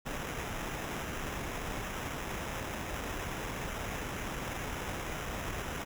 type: noise with sample-and-hold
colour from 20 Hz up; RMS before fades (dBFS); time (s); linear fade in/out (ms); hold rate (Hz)
pink; -38; 0.05-5.85; 20; 4410
effects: none